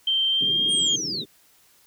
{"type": "tone with pitch glide", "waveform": "sine", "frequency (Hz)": [3136, 3226], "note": ["G7", "G7"], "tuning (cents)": [0, 49], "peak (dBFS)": -19, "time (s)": [0.07, 0.96], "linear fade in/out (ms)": 5, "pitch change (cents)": 49, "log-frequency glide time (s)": [0.29, 0.65]}
{"type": "band-pass noise", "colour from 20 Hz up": "white", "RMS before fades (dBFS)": -37, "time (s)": [0.4, 1.26], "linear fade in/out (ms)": 20, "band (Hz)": [120, 420], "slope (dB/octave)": 48}
{"type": "linear sweep", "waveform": "sine", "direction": "down", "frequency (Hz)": [9190, 3499], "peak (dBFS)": -26, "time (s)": [0.68, 1.25], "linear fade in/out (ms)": 50}
{"effects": ["white hiss -58 dBFS RMS until 1.86 s"]}